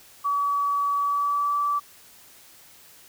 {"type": "tone with pitch glide", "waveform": "sine", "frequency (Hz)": [1140, 1157.9], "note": ["C#6", "D6"], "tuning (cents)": [48, -25], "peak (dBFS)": -21, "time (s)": [0.24, 1.8], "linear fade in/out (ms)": 20, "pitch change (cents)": 27, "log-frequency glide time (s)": [0.98, 1.59], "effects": ["white hiss -51 dBFS RMS until 3.08 s"]}